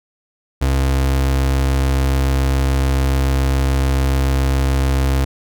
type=tone; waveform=35% pulse; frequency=67 Hz; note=C2; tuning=42 cents sharp; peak=-12 dBFS; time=0.61-5.25 s; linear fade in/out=10 ms; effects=none